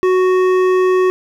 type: tone with hard clipping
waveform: triangle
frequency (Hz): 370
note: F#4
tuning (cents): 0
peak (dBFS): -12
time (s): 0.03-1.1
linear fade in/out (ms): 0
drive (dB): 15
effects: none